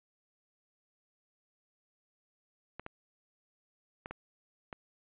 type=clicks; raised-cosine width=0.5 ms; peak=-26 dBFS; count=5; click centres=2.796 / 2.864 / 4.059 / 4.11 / 4.728 s; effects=resampled to 8000 Hz